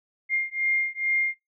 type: beating tone pair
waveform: sine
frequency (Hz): 2116 / 2118.3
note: C7 / C7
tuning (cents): +19 / +21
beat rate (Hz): 2.3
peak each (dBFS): -26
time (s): 0.29-1.35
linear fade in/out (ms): 50
effects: noise-tail reverb RT60 0.2 s tail -22 dB re dry